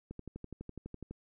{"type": "click train", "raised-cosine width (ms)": 3, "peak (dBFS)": -30, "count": 13, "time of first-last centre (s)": [0.11, 1.11], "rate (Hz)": 12, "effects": []}